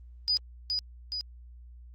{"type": "tone with echo", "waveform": "sine", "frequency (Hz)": 4946, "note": "D#8", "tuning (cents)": -11, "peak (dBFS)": -23, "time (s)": [0.28, 0.37], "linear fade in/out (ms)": 0, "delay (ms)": 420, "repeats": 2, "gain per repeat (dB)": -4, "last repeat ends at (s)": 1.21, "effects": ["added 60 Hz sine -46 dBFS peak until 1.94 s", "Opus 32 kbps"]}